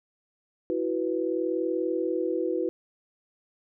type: chord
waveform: sine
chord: E suspended second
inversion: none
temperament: equal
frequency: 329.6 / 370 / 493.9 Hz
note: E4 / F#4 / B4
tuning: 0 / 0 / 0 cents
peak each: -29 / -29 / -30 dBFS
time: 0.7-2.69 s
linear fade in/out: 0 ms
effects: none